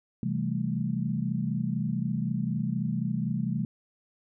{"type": "chord", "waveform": "sine", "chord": "A minor seventh", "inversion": "first", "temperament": "equal", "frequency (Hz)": [130.81, 164.81, 196, 220], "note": ["C3", "E3", "G3", "A3"], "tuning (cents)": [0, 0, 0, 0], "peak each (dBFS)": -32, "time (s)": [0.23, 3.65], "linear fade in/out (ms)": 2, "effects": []}